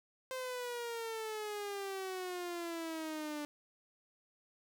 sawtooth exponential sweep, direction down, 521 to 293.7 Hz, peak -35 dBFS, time 0.31-3.45 s, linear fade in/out 0 ms, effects 11-bit

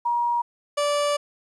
sine / 30% pulse tone pair in turn, 952 / 582.1 Hz, A#5 / D5, +36 / -15 cents, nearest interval major sixth, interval 851 cents, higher first, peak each -20 / -18 dBFS, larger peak second, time 0.05-0.42 / 0.77-1.17 s, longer second, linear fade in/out 10 ms, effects resampled to 24000 Hz + 10-bit

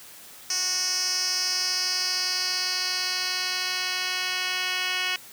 10% pulse tone with band-pass filter sweep, 367.5 Hz, F#4, 12 cents flat, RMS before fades -27 dBFS, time 0.5-5.16 s, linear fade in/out 2 ms, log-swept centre 5800 to 3300 Hz, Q 3.8, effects white hiss -46 dBFS RMS until 5.32 s + high-pass 80 Hz 12 dB/octave

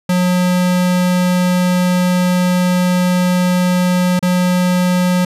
square tone with dropouts, 180.4 Hz, F#3, 44 cents flat, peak -12 dBFS, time 0.09-5.25 s, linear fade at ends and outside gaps 5 ms, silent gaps 4.193-4.226 s, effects resampled to 32000 Hz

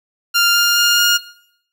15% pulse tone with pitch steps, 1396.9 / 1405 / 1413.1 / 1421.3 Hz, F6 / F6 / F6 / F6, 0 / +10 / +20 / +30 cents, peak -5 dBFS, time 0.34-1.18 s, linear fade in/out 20 ms, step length 210 ms, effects noise-tail reverb RT60 0.7 s tail -18 dB re dry

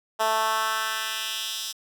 10% pulse tone with high-pass filter sweep, 220 Hz, A3, in tune, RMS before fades -27 dBFS, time 0.19-1.73 s, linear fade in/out 20 ms, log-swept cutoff 700 to 4500 Hz, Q 1.6, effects none

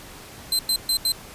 sawtooth tone bursts at uneven times, 4100 Hz, C8, 36 cents flat, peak -16 dBFS, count 4, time 0.52-0.59 / 0.69-0.76 / 0.89-0.97 / 1.05-1.12 s, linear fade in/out 2 ms, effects pink hiss -42 dBFS RMS until 1.34 s + resampled to 32000 Hz

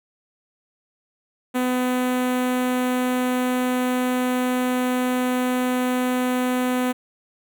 sawtooth tone with notch filter, 251.5 Hz, B3, 32 cents sharp, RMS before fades -22 dBFS, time 1.54-6.93 s, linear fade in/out 20 ms, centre 5000 Hz, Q 1.1, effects none

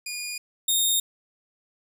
15% pulse tone pair in turn, 2439 / 3689 Hz, D#7 / A#7, -35 / -19 cents, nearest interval perfect fifth, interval 716 cents, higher second, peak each -24 / -13 dBFS, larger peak second, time 0.06-0.38 / 0.68-1 s, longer neither, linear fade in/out 5 ms, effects none

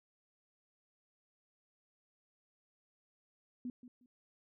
sine tone with echo, 247.1 Hz, B3, 1 cent sharp, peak -38 dBFS, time 3.65-3.7 s, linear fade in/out 2 ms, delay 180 ms, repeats 2, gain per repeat -13 dB, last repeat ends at 4.06 s, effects none

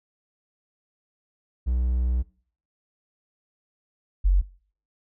triangle / sine tone pair in turn, 61.74 / 46.25 Hz, B1 / F#1, 0 / 0 cents, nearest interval perfect fourth, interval 500 cents, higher first, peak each -19 / -15 dBFS, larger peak second, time 1.66-2.23 / 4.24-4.42 s, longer first, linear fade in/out 20 ms, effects noise-tail reverb RT60 0.5 s tail -22 dB re dry

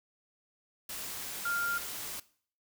sine tone in noise, 1396.9 Hz, F6, in tune, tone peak -30 dBFS, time 1.45-1.78 s, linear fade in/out 5 ms, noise white, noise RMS -40 dBFS, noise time 0.89-2.2 s, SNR +7 dB, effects noise-tail reverb RT60 0.5 s tail -19 dB re dry

